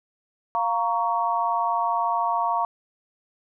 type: chord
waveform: sine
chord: Bb minor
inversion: second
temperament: just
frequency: 699.2 / 932.3 / 1118.8 Hz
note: F5 / Bb5 / Db6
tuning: +2 / 0 / +16 cents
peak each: -26 / -24 / -26 dBFS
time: 0.55-2.65 s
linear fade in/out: 0 ms
effects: none